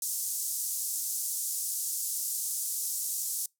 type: band-pass noise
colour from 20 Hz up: white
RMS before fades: -33 dBFS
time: 0.02-3.46 s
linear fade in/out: 2 ms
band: 6100 to 13000 Hz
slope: 24 dB/octave
effects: noise-tail reverb RT60 0.2 s tail -26 dB re dry